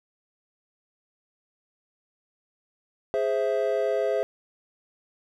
triangle chord, Ab augmented, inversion none, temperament equal, 415.3 / 523.3 / 659.3 Hz, Ab4 / C5 / E5, 0 / 0 / 0 cents, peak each -25 dBFS, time 3.14-4.23 s, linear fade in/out 0 ms, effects none

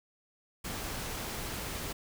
pink noise, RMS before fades -38 dBFS, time 0.64-1.93 s, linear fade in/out 10 ms, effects none

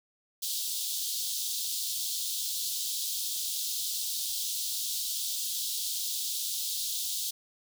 pink high-pass noise, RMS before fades -33 dBFS, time 0.42-7.31 s, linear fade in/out 10 ms, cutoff 3400 Hz, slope 48 dB/octave, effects none

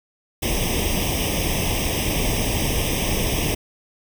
pink noise with comb filter, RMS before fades -22 dBFS, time 0.42-3.55 s, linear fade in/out 10 ms, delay 0.35 ms, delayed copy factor +1, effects none

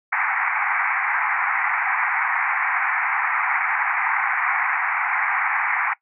white band-pass noise, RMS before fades -22 dBFS, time 0.12-5.94 s, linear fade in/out 10 ms, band 760 to 2300 Hz, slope 96 dB/octave, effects noise-tail reverb RT60 0.1 s tail -20 dB re dry

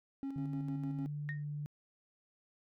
triangle tone with tremolo, 273.4 Hz, C#4, 24 cents flat, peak -34 dBFS, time 0.23-1.06 s, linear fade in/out 0 ms, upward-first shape square, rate 6.6 Hz, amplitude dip 45%
sine tone, 147.2 Hz, D3, 4 cents sharp, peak -37 dBFS, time 0.36-1.66 s, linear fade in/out 0 ms
sine tone with exponential decay, 1849 Hz, A#6, 15 cents flat, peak -35 dBFS, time 1.29-1.44 s, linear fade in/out 0 ms, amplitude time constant 32 ms
effects tanh soft clip ceiling -28 dBFS

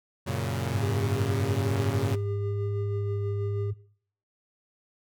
sawtooth chord, F# major, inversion none, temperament equal, 92.5 / 116.54 / 138.59 Hz, F#2 / A#2 / C#3, 0 / 0 / 0 cents, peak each -28 dBFS, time 0.26-2.16 s, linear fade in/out 20 ms
sine tone with vibrato, 103.3 Hz, G#2, 9 cents flat, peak -28 dBFS, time 0.72-3.74 s, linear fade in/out 20 ms, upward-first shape sine, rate 1.1 Hz, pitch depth 10 cents each way
triangle tone with tremolo, 401.4 Hz, G4, 41 cents sharp, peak -30 dBFS, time 0.82-3.71 s, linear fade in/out 10 ms, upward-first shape sine, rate 6.2 Hz, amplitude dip 35%
effects noise-tail reverb RT60 0.6 s tail -21 dB re dry

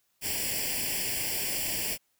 white noise with comb filter, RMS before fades -31 dBFS, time 0.21-1.98 s, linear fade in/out 50 ms, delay 0.39 ms, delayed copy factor +0.95, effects white hiss -73 dBFS RMS until 2.19 s

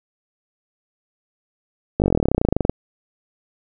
slowing click train, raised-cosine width 2 ms, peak -3 dBFS, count 24, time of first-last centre 2-2.696 s, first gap 19 ms, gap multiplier 1.04, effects none

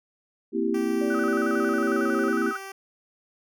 sine chord, C dominant seventh, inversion third, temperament equal, 233.1 / 261.6 / 329.6 / 392 Hz, Bb3 / C4 / E4 / G4, 0 / 0 / 0 / 0 cents, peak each -28 / -30 / -27 / -27 dBFS, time 0.52-2.53 s, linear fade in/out 50 ms
10% pulse tone, 388.7 Hz, G4, 15 cents flat, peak -28 dBFS, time 0.74-2.72 s, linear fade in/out 5 ms
sine tone with pitch glide, 580 to 547.4 Hz, D5 to C#5, -22 to -22 cents, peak -33 dBFS, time 1.01-2.3 s, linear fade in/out 5 ms, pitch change -100 cents, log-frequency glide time 1.66-2.18 s
sine tone with vibrato, 1378 Hz, F6, 24 cents flat, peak -28 dBFS, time 1.1-2.57 s, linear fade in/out 5 ms, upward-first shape square, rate 11 Hz, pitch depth 140 cents each way
effects none

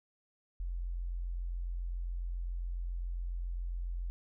sine tone, 43.65 Hz, F1, in tune, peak -34 dBFS, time 0.6-4.1 s, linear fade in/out 0 ms, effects none

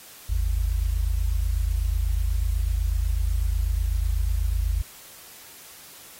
sine tone pair together, 50.5 / 78.6 Hz, G#1 / D#2, -48 / +18 cents, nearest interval minor sixth, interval 766 cents, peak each -22 / -26 dBFS, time 0.29-4.82 s, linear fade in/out 10 ms, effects white hiss -46 dBFS RMS until 6.19 s + AAC 48 kbps

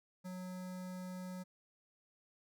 square tone with notch filter, 183.4 Hz, F#3, 15 cents flat, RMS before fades -45 dBFS, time 0.24-1.44 s, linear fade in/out 20 ms, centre 2900 Hz, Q 1.4, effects none

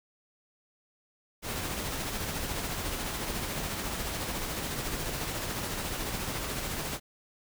pink noise with tremolo, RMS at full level -33 dBFS, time 1.42-7 s, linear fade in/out 50 ms, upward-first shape sine, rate 14 Hz, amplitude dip 30%, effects none

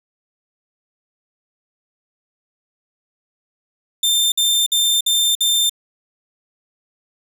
sawtooth tone bursts, 3588 Hz, A7, 33 cents sharp, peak -11 dBFS, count 5, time 4.03-5.696 s, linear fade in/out 5 ms, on 290 ms, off 54 ms, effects none

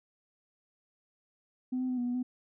sine tone with pitch steps, 253.9 / 256.2 / 252.6 / 243.5 / 244.9 / 251.1 Hz, B3 / C4 / B3 / B3 / B3 / B3, +48 / -36 / +39 / -24 / -14 / +29 cents, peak -28 dBFS, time 1.72-2.23 s, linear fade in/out 10 ms, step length 85 ms, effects tanh soft clip ceiling -26 dBFS

